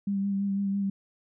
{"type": "tone with vibrato", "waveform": "sine", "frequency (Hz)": 198.1, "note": "G3", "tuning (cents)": 18, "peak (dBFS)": -25, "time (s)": [0.07, 0.9], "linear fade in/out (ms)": 5, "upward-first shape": "sine", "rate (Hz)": 6, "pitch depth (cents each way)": 22, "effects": []}